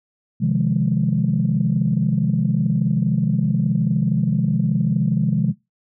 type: chord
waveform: sine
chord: F minor seventh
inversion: second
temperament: equal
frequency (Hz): 130.81 / 155.56 / 174.61 / 207.7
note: C3 / Eb3 / F3 / Ab3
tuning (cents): 0 / 0 / 0 / 0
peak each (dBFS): -21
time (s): 0.4-5.53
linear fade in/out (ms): 20
effects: noise-tail reverb RT60 0.2 s tail -20 dB re dry + tanh soft clip ceiling -7 dBFS